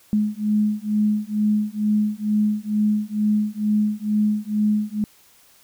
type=beating tone pair; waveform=sine; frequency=210 / 212.2 Hz; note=G#3 / G#3; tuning=+19 / +38 cents; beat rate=2.2 Hz; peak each=-21 dBFS; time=0.13-5.04 s; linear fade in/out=0 ms; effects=white hiss -54 dBFS RMS until 5.63 s